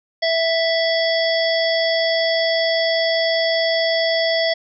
harmonic tone with a mistuned harmonic, 659.3 Hz, E5, in tune, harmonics 1 / 3 / 5 / 7 / 8, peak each -18 / -23 / -25 / -26 / -27 dBFS, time 0.22-4.54 s, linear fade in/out 10 ms, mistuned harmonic 5, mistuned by +30 cents, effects none

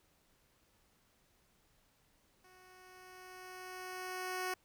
10% pulse tone with level ramp, 368.8 Hz, F#4, 6 cents flat, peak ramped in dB -53 to -27 dBFS, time 2.44-4.54 s, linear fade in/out 5 ms, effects pink hiss -72 dBFS RMS until 4.64 s

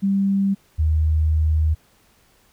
sine tone pair in turn, 196.5 / 78.14 Hz, G3 / D#2, +4 / +8 cents, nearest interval octave + major third, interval 1596 cents, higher first, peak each -16 / -15 dBFS, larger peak second, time 0.02-0.55 / 0.78-1.75 s, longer second, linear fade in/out 20 ms, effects pink hiss -58 dBFS RMS until 2.52 s

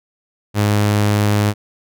sawtooth tone, 103.9 Hz, G#2, 1 cent sharp, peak -9 dBFS, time 0.54-1.54 s, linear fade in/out 50 ms, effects none

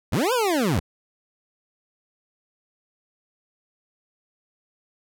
25% pulse linear two-way sweep, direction up then down, 64 to 524 to 64 Hz, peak -16 dBFS, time 0.12-0.8 s, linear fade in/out 10 ms, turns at 0.33 s, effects none

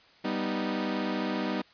sawtooth chord, G augmented, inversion none, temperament equal, 196 / 246.9 / 311.1 Hz, G3 / B3 / D#4, 0 / 0 / 0 cents, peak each -29 dBFS, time 0.24-1.62 s, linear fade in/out 10 ms, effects white hiss -58 dBFS RMS until 1.73 s + resampled to 11025 Hz

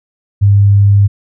sine tone, 100.7 Hz, G2, 47 cents sharp, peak -4 dBFS, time 0.41-1.08 s, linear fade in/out 20 ms, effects none

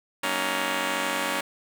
5% pulse chord, D# minor seventh, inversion first, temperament just, 186.68 / 233.3 / 280 / 311.1 Hz, F#3 / A#3 / C#4 / D#4, +16 / +2 / +18 / 0 cents, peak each -23 / -22 / -18 / -22 dBFS, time 0.23-1.41 s, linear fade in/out 5 ms, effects none

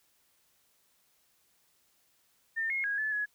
sine tone with pitch steps, 1805 / 2154 / 1646 / 1733 / 1685 Hz, A6 / C7 / G#6 / A6 / G#6, +44 / +50 / -16 / -27 / +25 cents, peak -29 dBFS, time 2.56-3.26 s, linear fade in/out 20 ms, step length 140 ms, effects white hiss -70 dBFS RMS until 3.34 s

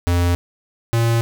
square tone pair in turn, 87.3 / 115.79 Hz, F2 / A#2, 0 / -11 cents, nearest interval perfect fourth, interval 489 cents, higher second, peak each -15 dBFS, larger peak neither, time 0.07-0.35 / 0.93-1.21 s, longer neither, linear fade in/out 0 ms, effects none

